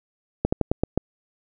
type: slowing click train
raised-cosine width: 2 ms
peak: -6 dBFS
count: 6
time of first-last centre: 0.45-0.976 s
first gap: 75 ms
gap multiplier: 1.17
effects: none